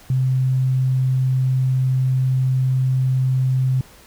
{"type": "tone", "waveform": "sine", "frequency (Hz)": 130, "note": "C3", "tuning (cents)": -11, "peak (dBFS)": -15, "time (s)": [0.1, 3.81], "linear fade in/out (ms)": 2, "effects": ["pink hiss -47 dBFS RMS until 4.06 s"]}